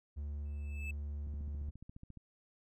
triangle tone, 72.8 Hz, D2, 15 cents flat, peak -36 dBFS, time 0.16-1.71 s, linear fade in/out 20 ms
triangle tone with exponential growth, 2622 Hz, E7, 10 cents flat, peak -38 dBFS, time 0.45-0.91 s, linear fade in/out 5 ms, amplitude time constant 100 ms
click train, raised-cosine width 5 ms, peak -38 dBFS, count 14, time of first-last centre 1.27-2.173 s, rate 14.4 Hz
effects none

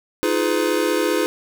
square chord, F half-diminished seventh, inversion third, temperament just, 314.3 / 349.2 / 419.1 / 502.9 Hz, Eb4 / F4 / Ab4 / Cb5, +18 / 0 / +16 / +31 cents, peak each -24 dBFS, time 0.23-1.26 s, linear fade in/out 0 ms, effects none

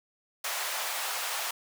pink high-pass noise, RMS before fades -33 dBFS, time 0.44-1.51 s, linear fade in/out 5 ms, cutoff 690 Hz, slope 24 dB/octave, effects none

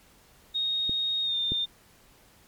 sine tone with pitch glide, 3729 to 3617 Hz, A#7 to A7, 0 to +47 cents, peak -25 dBFS, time 0.54-1.66 s, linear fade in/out 20 ms, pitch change -53 cents, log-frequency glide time 1.23-1.36 s
clicks, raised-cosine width 3 ms, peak -22 / -19 dBFS, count 2, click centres 0.895 / 1.52 s
effects pink hiss -58 dBFS RMS until 2.47 s + MP3 96 kbps

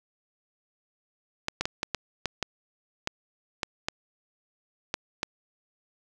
clicks, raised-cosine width 0.2 ms, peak -10 dBFS, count 12, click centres 1.484 / 1.61 / 1.655 / 1.831 / 1.947 / 2.257 / 2.427 / 3.074 / 3.632 / 3.885 / 4.941 / 5.231 s, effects none

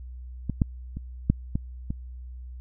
clicks, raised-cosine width 5 ms, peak -14 / -8 / -22 / -6 / -13 / -17 dBFS, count 6, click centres 0.497 / 0.618 / 0.97 / 1.3 / 1.555 / 1.905 s, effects added 62 Hz sine -37 dBFS peak until 2.6 s

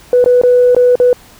sine tone with dropouts, 493.9 Hz, B4, in tune, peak -4 dBFS, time 0.13-1.13 s, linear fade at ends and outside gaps 1 ms, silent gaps 0.242-0.26 / 0.415-0.435 / 0.748-0.765 / 0.955-1 s, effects tanh soft clip ceiling 0 dBFS + pink hiss -41 dBFS RMS until 1.39 s

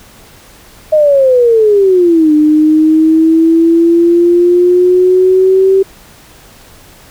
sine exponential two-way sweep, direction down then up, 627 to 301.6 to 387.2 Hz, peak -4 dBFS, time 0.92-5.83 s, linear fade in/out 10 ms, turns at 2.33 s, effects pink hiss -39 dBFS RMS until 7.1 s

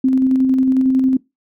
sine tone with tremolo, 261.6 Hz, C4, in tune, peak -10 dBFS, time 0.04-1.17 s, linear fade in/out 5 ms, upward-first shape square, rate 11 Hz, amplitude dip 25%, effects noise-tail reverb RT60 0.2 s tail -22 dB re dry

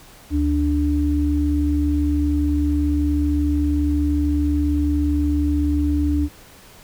sine tone pair together, 73.52 / 293.7 Hz, D2 / D4, +2 / 0 cents, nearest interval 2 octaves, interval 2398 cents, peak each -19 dBFS, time 0.3-6.29 s, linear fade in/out 50 ms, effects pink hiss -46 dBFS RMS until 6.83 s

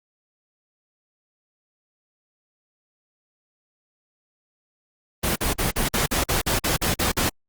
pink noise bursts, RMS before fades -22 dBFS, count 12, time 5.23-7.296 s, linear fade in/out 10 ms, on 130 ms, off 46 ms, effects Opus 24 kbps

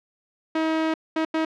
sawtooth tone bursts at uneven times, 318.9 Hz, D#4, 43 cents sharp, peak -17 dBFS, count 3, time 0.55-0.94 / 1.16-1.25 / 1.34-1.45 s, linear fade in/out 5 ms, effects low-pass 3000 Hz 12 dB/octave

